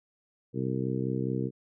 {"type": "harmonic tone", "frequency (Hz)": 64.8, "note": "C2", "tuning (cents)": -16, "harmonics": [2, 3, 4, 5, 6, 7], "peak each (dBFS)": [-32, -34, -35, -36, -37, -37], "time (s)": [0.53, 1.51], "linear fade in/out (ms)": 50, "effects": []}